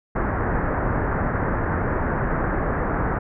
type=low-pass noise; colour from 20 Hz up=pink; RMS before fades=-23 dBFS; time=0.15-3.19 s; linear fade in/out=10 ms; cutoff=1800 Hz; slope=48 dB/octave; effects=none